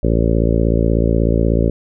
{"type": "harmonic tone", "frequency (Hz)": 56.4, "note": "A1", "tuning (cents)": 44, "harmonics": [1, 2, 3, 4, 5, 6, 7, 8, 9, 10], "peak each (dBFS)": [-16, -19, -21, -22, -23, -24, -24, -25, -26, -26], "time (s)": [0.03, 1.7], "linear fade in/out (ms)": 5, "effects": []}